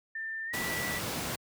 sine tone with pitch glide, 1789 to 1962.2 Hz, A6 to B6, +28 to -12 cents, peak -34 dBFS, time 0.15-0.99 s, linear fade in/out 5 ms, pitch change +160 cents, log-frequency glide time 0.46-0.56 s
pink noise, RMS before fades -34 dBFS, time 0.53-1.36 s, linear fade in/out 10 ms
effects high-pass 100 Hz 12 dB/octave

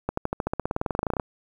accelerating click train, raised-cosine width 1 ms, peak -11 dBFS, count 22, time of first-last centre 0.09-1.198 s, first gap 84 ms, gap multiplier 0.95, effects 8-bit

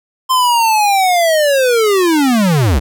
square linear sweep, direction down, 1046.5 to 55 Hz, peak -10 dBFS, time 0.29-2.8 s, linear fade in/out 20 ms, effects none

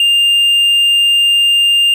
triangle tone, 2803 Hz, F7, 6 cents sharp, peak -6 dBFS, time 0-1.94 s, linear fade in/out 2 ms, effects none

